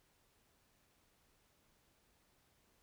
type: silence
effects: pink hiss -74 dBFS RMS until 2.82 s